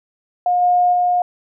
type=tone with level steps; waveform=sine; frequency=715 Hz; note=F5; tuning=41 cents sharp; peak=-13 / -11 / -13 dBFS; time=0.46-1.22 s; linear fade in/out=2 ms; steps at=0.61 / 0.92 s; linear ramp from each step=20 ms; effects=none